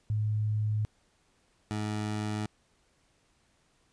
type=tone pair in turn; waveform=sine / 20% pulse; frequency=106.8 / 106.12 Hz; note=G#2 / G#2; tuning=+49 / +38 cents; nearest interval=unison; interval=11 cents; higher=first; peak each=-26 dBFS; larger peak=neither; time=0.1-0.85 / 1.71-2.46 s; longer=neither; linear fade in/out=0 ms; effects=pink hiss -69 dBFS RMS until 3.92 s + resampled to 22050 Hz